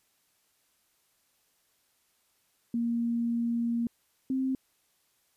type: tone pair in turn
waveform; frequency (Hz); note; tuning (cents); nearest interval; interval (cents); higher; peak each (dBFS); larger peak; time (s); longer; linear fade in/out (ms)
sine; 234.3 / 263; A#3 / C4; +9 / +9; major second; 200; second; -26; neither; 2.74-3.87 / 4.3-4.55; first; 2
effects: white hiss -71 dBFS RMS until 5.36 s + resampled to 32000 Hz